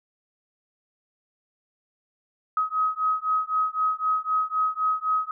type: beating tone pair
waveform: sine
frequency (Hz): 1266 / 1269.9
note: D#6 / D#6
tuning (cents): +30 / +35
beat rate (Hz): 3.9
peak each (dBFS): -25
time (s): 2.57-5.31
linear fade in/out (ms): 2
effects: none